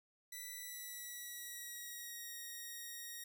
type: tone with pitch glide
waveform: 5% pulse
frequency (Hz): 1975.5 to 1879.8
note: B6 to A#6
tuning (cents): 0 to +14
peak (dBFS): -36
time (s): 0.32-3.24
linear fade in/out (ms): 5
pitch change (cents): -86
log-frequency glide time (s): 0.55-2.34
effects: none